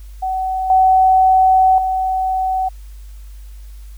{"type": "tone with level steps", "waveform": "sine", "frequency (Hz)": 754, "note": "F#5", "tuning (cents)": 32, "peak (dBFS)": [-17, -8, -15], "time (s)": [0.22, 2.69], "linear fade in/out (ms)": 10, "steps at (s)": [0.7, 1.78], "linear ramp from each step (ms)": 2, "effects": ["added 50 Hz sine -32 dBFS peak until 3.97 s", "white hiss -52 dBFS RMS until 3.97 s"]}